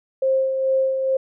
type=tone with tremolo; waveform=sine; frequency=530 Hz; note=C5; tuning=22 cents sharp; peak=-15 dBFS; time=0.22-1.17 s; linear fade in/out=5 ms; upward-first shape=sine; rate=2.3 Hz; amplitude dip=45%; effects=none